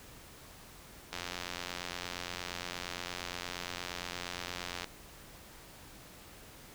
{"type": "click train", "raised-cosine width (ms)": 0.2, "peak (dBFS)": -20, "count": 330, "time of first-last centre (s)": [1.13, 4.843], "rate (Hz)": 88.6, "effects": ["pink hiss -53 dBFS RMS until 6.74 s"]}